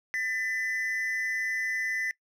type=tone pair together; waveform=triangle; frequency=1784 / 2002 Hz; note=A6 / B6; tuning=+23 / +23 cents; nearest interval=major second; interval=200 cents; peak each=-31 / -28 dBFS; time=0.14-2.11 s; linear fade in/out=0 ms; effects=noise-tail reverb RT60 0.1 s tail -21 dB re dry